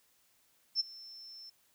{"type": "tone with ADSR envelope", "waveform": "sine", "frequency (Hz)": 5340, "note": "E8", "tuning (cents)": 22, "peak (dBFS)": -25, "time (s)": [0.75, 1.5], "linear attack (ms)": 50, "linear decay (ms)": 18, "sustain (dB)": -22, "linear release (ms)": 8, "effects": ["white hiss -70 dBFS RMS until 1.74 s"]}